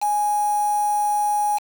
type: tone with quantisation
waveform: sine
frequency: 833 Hz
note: G#5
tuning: 5 cents sharp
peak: -18 dBFS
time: 0.01-1.59 s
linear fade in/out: 20 ms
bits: 5
effects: none